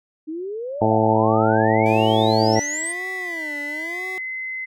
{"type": "exponential sweep", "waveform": "sine", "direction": "up", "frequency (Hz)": [302.4, 8870], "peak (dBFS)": -26, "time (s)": [0.27, 2.93], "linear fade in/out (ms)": 20}
{"type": "harmonic tone", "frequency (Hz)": 110, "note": "A2", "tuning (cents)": 0, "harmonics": [1, 2, 3, 4, 5, 6, 7, 8], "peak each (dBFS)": [-23, -23, -23, -23, -23, -23, -23, -23], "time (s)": [0.81, 2.6], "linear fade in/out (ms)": 10}
{"type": "tone with vibrato", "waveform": "25% pulse", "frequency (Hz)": 329.9, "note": "E4", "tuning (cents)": 1, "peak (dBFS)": -29, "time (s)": [1.86, 4.18], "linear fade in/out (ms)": 0, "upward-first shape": "sine", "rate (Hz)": 1, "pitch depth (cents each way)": 220}
{"type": "tone with pitch glide", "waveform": "sine", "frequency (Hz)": [1975.5, 2050], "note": ["B6", "C7"], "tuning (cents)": [0, -36], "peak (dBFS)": -26, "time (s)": [2.55, 4.66], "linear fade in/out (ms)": 20, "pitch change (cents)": 64, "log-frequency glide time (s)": [3.21, 4.32]}
{"effects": []}